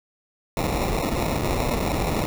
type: noise with sample-and-hold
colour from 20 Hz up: pink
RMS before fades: -24 dBFS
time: 0.57-2.26 s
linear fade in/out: 0 ms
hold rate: 1575 Hz
effects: none